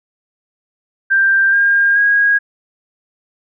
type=tone with pitch steps; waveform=sine; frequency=1580 / 1610.4 / 1641.4 Hz; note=G6 / G6 / G#6; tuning=+13 / +46 / -21 cents; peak=-9 dBFS; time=1.1-2.39 s; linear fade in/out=20 ms; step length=430 ms; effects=none